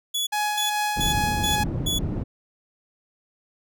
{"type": "tone bursts", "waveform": "sawtooth", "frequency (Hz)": 3400, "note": "G#7", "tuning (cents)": 40, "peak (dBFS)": -20, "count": 5, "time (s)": [0.14, 1.99], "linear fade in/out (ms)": 10, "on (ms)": 130, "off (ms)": 300}
{"type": "tone with tremolo", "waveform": "sawtooth", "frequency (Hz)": 839, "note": "G#5", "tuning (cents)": 17, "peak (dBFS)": -18, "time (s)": [0.32, 1.64], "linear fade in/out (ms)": 10, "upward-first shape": "sine", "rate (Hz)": 2.5, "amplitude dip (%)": 40}
{"type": "low-pass noise", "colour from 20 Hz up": "white", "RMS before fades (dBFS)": -27, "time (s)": [0.96, 2.24], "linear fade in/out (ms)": 20, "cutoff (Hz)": 180, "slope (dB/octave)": 12}
{"effects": []}